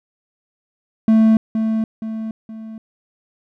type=tone with echo; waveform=triangle; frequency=221.1 Hz; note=A3; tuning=9 cents sharp; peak=-7 dBFS; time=1.08-1.37 s; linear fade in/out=2 ms; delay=470 ms; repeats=3; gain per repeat=-7 dB; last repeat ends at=2.78 s; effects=none